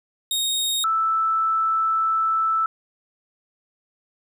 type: tone pair in turn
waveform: sawtooth / sine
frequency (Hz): 3729 / 1318.4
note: A#7 / E6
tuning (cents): 0 / 0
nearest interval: octave + tritone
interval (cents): 1800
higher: first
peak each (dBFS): -18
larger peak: neither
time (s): 0.31-0.84 / 0.84-2.66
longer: second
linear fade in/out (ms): 2
effects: 10-bit